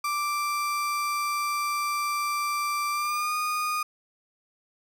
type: tone with pitch glide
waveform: 35% pulse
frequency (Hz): 1174.7 to 1228.8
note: D6 to D#6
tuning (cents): 0 to -22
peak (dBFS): -24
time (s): 0.04-3.83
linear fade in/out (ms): 5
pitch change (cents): +78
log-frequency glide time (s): 2.91-3.35
effects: none